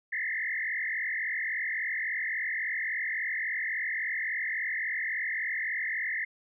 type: tone with frequency modulation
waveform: sine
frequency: 1933 Hz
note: B6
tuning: 38 cents flat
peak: -29 dBFS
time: 0.12-6.25 s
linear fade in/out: 10 ms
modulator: 43.6 Hz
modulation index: 4.3
effects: none